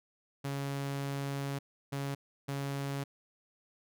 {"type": "tone bursts at uneven times", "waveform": "sawtooth", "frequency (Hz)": 139.3, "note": "C#3", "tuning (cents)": 9, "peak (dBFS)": -30, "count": 3, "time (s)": [[0.44, 1.59], [1.92, 2.15], [2.48, 3.04]], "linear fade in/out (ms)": 10, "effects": []}